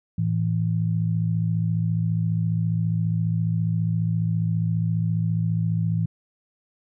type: tone pair together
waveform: sine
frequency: 110.11 / 164.81 Hz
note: A2 / E3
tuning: +2 / 0 cents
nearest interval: perfect fifth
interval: 698 cents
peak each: -23 dBFS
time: 0.18-6.06 s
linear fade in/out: 5 ms
effects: none